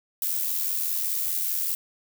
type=noise with amplitude modulation; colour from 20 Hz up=violet; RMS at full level=-25 dBFS; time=0.22-1.75 s; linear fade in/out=2 ms; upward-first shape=sine; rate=85 Hz; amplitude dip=45%; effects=none